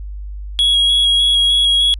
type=tone with vibrato; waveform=triangle; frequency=3322 Hz; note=G#7; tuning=in tune; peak=-9 dBFS; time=0.59-1.94 s; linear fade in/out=0 ms; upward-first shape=square; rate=3.3 Hz; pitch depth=11 cents each way; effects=added 50 Hz sine -25 dBFS peak until 1.99 s + resampled to 24000 Hz